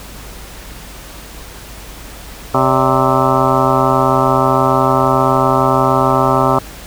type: harmonic tone with a mistuned harmonic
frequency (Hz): 130.81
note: C3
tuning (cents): 0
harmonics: 1 / 2 / 3 / 4 / 5 / 6 / 7 / 8 / 9 / 10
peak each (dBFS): -19 / -19 / -19 / -19 / -19 / -19 / -19 / -19 / -19 / -19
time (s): 2.54-6.59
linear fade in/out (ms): 5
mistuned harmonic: 4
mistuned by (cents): +140
effects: added 50 Hz sine -34 dBFS peak until 6.86 s + pink hiss -34 dBFS RMS until 6.86 s